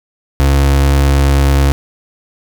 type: tone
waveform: 35% pulse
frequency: 69.3 Hz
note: C#2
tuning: in tune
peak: -6 dBFS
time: 0.4-1.72 s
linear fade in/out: 0 ms
effects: none